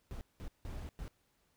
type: noise bursts at uneven times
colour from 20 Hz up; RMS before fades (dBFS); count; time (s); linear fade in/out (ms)
brown; -43; 4; 0.11-0.21 / 0.4-0.48 / 0.65-0.89 / 0.99-1.08; 0
effects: pink hiss -75 dBFS RMS until 1.56 s